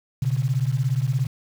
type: beating tone pair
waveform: sine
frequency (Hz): 123.47 / 140.47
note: B2 / C#3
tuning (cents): 0 / +23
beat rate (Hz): 17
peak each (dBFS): -22 / -23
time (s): 0.22-1.27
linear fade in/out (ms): 5
effects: 7-bit